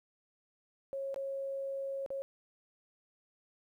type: tone with dropouts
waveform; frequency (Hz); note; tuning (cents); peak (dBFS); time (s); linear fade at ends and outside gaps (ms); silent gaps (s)
sine; 546; C#5; -26; -35; 0.93-2.22; 0; 1.143-1.161 / 2.062-2.104
effects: 12-bit